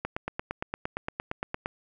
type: click train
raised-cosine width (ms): 0.5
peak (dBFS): -15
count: 15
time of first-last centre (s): 0.05-1.659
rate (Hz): 8.7
effects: none